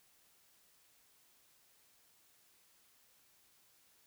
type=silence; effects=white hiss -69 dBFS RMS until 4.06 s

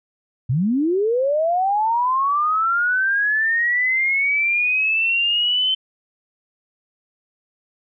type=linear sweep; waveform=sine; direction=up; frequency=112.5 to 3083 Hz; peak=-16 dBFS; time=0.49-5.75 s; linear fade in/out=10 ms; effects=none

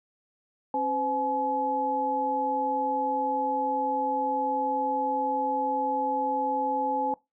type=tone cluster; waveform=sine; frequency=270.5 / 511 / 850 Hz; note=C#4 / C5 / G#5; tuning=-42 / -41 / +40 cents; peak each=-33 / -32 / -26 dBFS; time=0.74-7.14 s; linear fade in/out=2 ms; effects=noise-tail reverb RT60 0.2 s tail -21 dB re dry

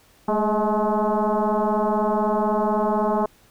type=tone with frequency modulation; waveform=sine; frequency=220 Hz; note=A3; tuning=in tune; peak=-18 dBFS; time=0.28-3.26 s; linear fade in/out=5 ms; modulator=212 Hz; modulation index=4.1; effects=pink hiss -56 dBFS RMS until 3.5 s

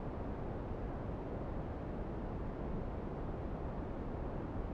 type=low-pass noise; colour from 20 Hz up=pink; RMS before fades=-41 dBFS; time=0-4.73 s; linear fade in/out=2 ms; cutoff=730 Hz; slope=12 dB/octave; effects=none

